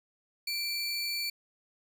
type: tone pair together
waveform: 45% pulse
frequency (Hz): 2349 / 4473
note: D7 / C#8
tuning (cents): 0 / +15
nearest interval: major seventh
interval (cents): 1115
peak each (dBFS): -36 / -32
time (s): 0.47-1.3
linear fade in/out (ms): 5
effects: none